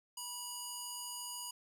square tone with band-pass filter, 971 Hz, B5, 30 cents flat, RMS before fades -44 dBFS, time 0.17-1.51 s, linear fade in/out 5 ms, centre 9200 Hz, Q 0.98, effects none

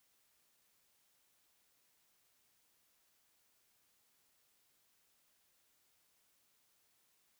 silence, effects white hiss -75 dBFS RMS until 7.39 s

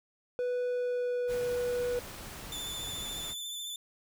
triangle tone with pitch glide, 493.9 to 489.4 Hz, B4 to B4, 0 to -16 cents, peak -27 dBFS, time 0.39-1.99 s, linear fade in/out 0 ms, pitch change -16 cents, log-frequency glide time 0.66-1.45 s
pink noise, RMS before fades -44 dBFS, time 1.27-3.35 s, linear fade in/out 50 ms
sawtooth tone with vibrato, 3520 Hz, A7, in tune, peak -34 dBFS, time 2.52-3.76 s, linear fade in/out 2 ms, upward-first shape sine, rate 14 Hz, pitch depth 30 cents each way
effects none

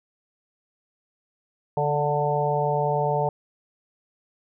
harmonic tone with a mistuned harmonic, 146.83 Hz, D3, in tune, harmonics 1 / 3 / 4 / 5 / 6, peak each -27 / -27 / -27 / -27 / -27 dBFS, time 1.77-3.29 s, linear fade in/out 2 ms, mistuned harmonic 6, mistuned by +20 cents, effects none

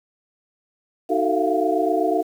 sine tone cluster, 310.7 / 373.6 / 446.3 / 677 / 705 Hz, D#4 / F#4 / A4 / E5 / F5, -2 / +17 / +25 / +46 / +16 cents, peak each -24 dBFS, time 1.09-2.23 s, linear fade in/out 20 ms, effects 8-bit

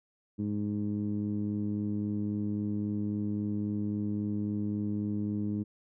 15% pulse tone with low-pass filter, 103.7 Hz, G#2, 2 cents flat, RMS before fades -32 dBFS, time 0.38-5.64 s, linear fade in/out 20 ms, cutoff 260 Hz, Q 2.7, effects none

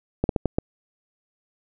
slowing click train, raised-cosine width 2 ms, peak -7 dBFS, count 5, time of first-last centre 0.24-0.585 s, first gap 52 ms, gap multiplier 1.35, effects none

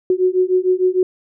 sine beating tone pair, 365 / 371.6 Hz, F#4 / F#4, -24 / +7 cents, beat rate 6.6 Hz, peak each -16 dBFS, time 0.1-1.03 s, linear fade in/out 2 ms, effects none

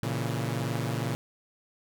sawtooth chord, A# diminished, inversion none, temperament equal, 116.54 / 138.59 / 164.81 Hz, A#2 / C#3 / E3, 0 / 0 / 0 cents, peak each -27 / -29 / -32 dBFS, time 0.03-1.15 s, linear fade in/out 0 ms, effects none

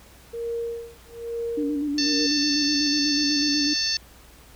sine tone with tremolo, 466.2 Hz, A#4, in tune, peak -25 dBFS, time 0.33-2.27 s, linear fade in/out 10 ms, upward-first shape sine, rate 1.1 Hz, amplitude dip 100%
sine tone with vibrato, 291.2 Hz, D4, 15 cents flat, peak -23 dBFS, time 1.57-3.74 s, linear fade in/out 10 ms, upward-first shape square, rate 8.1 Hz, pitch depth 38 cents each way
harmonic tone, 891 Hz, A5, 22 cents sharp, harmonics 2 / 3 / 4 / 5 / 6 / 7, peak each -34 / -35 / -36 / -24 / -28 / -32 dBFS, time 1.98-3.97 s, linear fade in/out 2 ms
effects added 60 Hz sine -51 dBFS peak until 4.55 s + pink hiss -51 dBFS RMS until 4.55 s

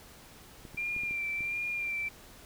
clicks, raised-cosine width 3 ms, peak -33 dBFS, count 6, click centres 0.652 / 0.746 / 0.964 / 1.035 / 1.11 / 1.407 s
sine tone with vibrato, 2377 Hz, D7, 20 cents sharp, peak -31 dBFS, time 0.77-2.09 s, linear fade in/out 10 ms, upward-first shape sine, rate 1.4 Hz, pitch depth 31 cents each way
effects pink hiss -53 dBFS RMS until 2.45 s

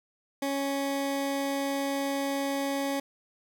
20% pulse tone, 277.2 Hz, C#4, in tune, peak -23 dBFS, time 0.42-3 s, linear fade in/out 5 ms, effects none

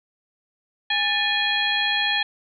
harmonic tone with a mistuned harmonic, 825 Hz, G#5, 12 cents flat, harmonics 1 / 2 / 3 / 4 / 5, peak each -29 / -24 / -27 / -24 / -29 dBFS, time 0.9-2.23 s, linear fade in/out 5 ms, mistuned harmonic 2, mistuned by +120 cents, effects none

